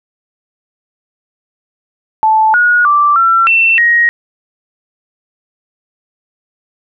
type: tone with pitch steps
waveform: sine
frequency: 874 / 1449 / 1171 / 1351 / 2688 / 1883 Hz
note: A5 / F#6 / D6 / E6 / E7 / A#6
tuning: -12 / -37 / -5 / +42 / +33 / +17 cents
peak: -6 dBFS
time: 2.23-4.09 s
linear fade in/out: 0 ms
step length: 310 ms
effects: none